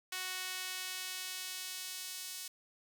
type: tone with high-pass filter sweep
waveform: sawtooth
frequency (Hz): 370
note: F#4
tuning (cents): 0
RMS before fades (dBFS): -42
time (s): 0.12-2.48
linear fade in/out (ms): 5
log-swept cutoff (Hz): 1900 to 4800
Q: 0.73
effects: none